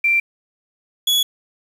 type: tone pair in turn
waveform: sine / 40% pulse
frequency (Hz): 2357 / 3383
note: D7 / G#7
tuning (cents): +6 / +31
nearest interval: tritone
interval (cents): 625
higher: second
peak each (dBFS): -13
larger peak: neither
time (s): 0.04-0.2 / 1.07-1.23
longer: neither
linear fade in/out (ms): 5
effects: 7-bit